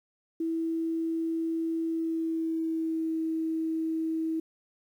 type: tone with pitch glide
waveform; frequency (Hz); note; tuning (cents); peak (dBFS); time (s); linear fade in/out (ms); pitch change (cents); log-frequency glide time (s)
sine; 327.3 to 322; E4 to E4; -12 to -41; -27; 0.4-4.4; 5; -29; 1.86-3.18
effects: 10-bit